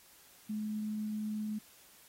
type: tone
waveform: sine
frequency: 213.3 Hz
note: G#3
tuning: 46 cents sharp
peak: -34 dBFS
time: 0.49-1.59 s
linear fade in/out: 10 ms
effects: white hiss -60 dBFS RMS until 2.08 s + AAC 48 kbps